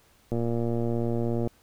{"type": "click train", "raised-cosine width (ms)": 2, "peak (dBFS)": -16, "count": 136, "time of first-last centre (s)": [0.32, 1.474], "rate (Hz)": 117, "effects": ["pink hiss -61 dBFS RMS until 1.62 s"]}